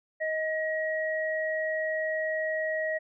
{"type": "tone pair together", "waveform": "sine", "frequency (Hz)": [628.8, 1900], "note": ["D#5", "A#6"], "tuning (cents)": [18, 33], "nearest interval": "octave + perfect fifth", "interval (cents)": 1915, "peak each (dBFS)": [-29, -31], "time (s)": [0.2, 2.99], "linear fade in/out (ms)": 20, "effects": []}